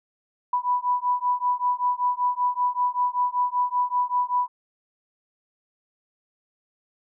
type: beating tone pair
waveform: sine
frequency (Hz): 985 / 990.2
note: B5 / B5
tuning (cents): -5 / +4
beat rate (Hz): 5.2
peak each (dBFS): -24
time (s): 0.53-4.48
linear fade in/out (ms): 5
effects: none